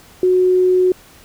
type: tone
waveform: sine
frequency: 367 Hz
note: F#4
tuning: 14 cents flat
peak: -10 dBFS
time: 0.23-0.92 s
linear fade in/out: 2 ms
effects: pink hiss -45 dBFS RMS until 1.24 s